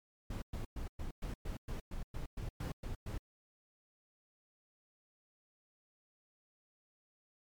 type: noise bursts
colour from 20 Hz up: brown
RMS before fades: -40 dBFS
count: 13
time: 0.3-3.18 s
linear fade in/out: 5 ms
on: 120 ms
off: 110 ms
effects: MP3 96 kbps